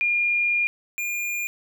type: tone pair in turn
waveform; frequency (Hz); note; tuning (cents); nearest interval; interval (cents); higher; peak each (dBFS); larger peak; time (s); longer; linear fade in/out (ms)
sine / square; 2415 / 2415; D7 / D7; +48 / +48; unison; 0; neither; -19 / -26; first; 0.01-0.67 / 0.98-1.47; first; 0
effects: none